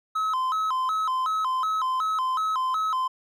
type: tone with vibrato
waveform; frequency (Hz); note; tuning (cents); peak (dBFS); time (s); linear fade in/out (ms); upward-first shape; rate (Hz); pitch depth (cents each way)
triangle; 1152; D6; -34; -21; 0.15-3.08; 10; square; 2.7; 190
effects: none